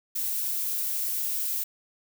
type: noise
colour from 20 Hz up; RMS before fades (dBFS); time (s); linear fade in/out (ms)
violet; -29; 0.15-1.64; 10
effects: none